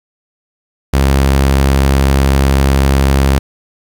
sawtooth tone, 68 Hz, C#2, 33 cents flat, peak -4 dBFS, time 0.93-3.39 s, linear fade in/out 10 ms, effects 7-bit

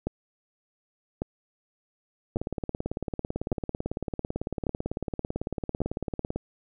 two click trains, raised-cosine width 2 ms, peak -14 / -16 dBFS, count 6 / 73, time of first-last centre 0.07-5.817 / 2.36-6.36 s, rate 0.87 / 18 Hz, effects none

